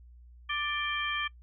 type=harmonic tone with a mistuned harmonic; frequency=589 Hz; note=D5; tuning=5 cents sharp; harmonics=2 / 3 / 4 / 5; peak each=-35 / -35 / -35 / -35 dBFS; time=0.49-1.28 s; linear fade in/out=10 ms; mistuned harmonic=5; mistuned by=+120 cents; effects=noise-tail reverb RT60 0.1 s tail -23 dB re dry + added 60 Hz sine -50 dBFS peak until 1.42 s